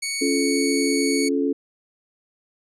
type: tone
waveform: 15% pulse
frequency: 2231 Hz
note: C#7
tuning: 11 cents sharp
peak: -18 dBFS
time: 0.02-1.29 s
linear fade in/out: 10 ms
type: chord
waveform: sine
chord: Db augmented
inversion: none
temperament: just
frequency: 277.2 / 346.5 / 433.1 Hz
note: Db4 / F4 / A4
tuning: 0 / -14 / -27 cents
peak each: -21 / -27 / -24 dBFS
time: 0.21-1.53 s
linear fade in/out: 10 ms
effects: resampled to 32000 Hz